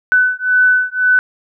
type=beating tone pair; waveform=sine; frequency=1500 / 1501.9 Hz; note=F#6 / F#6; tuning=+23 / +25 cents; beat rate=1.9 Hz; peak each=-13 / -13 dBFS; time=0.12-1.19 s; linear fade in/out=0 ms; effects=none